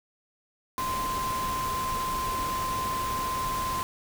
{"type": "tone in noise", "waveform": "sine", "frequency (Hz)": 1038, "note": "C6", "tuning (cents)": -14, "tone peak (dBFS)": -28, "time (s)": [0.78, 3.83], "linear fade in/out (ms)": 0, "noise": "pink", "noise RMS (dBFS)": -35, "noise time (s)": [0.78, 3.83], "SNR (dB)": 4, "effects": []}